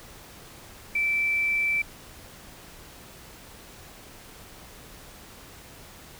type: tone with quantisation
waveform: sine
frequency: 2329 Hz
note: D7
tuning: 15 cents flat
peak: -22 dBFS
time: 0.95-1.82 s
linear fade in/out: 5 ms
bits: 8
effects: pink hiss -47 dBFS RMS until 6.19 s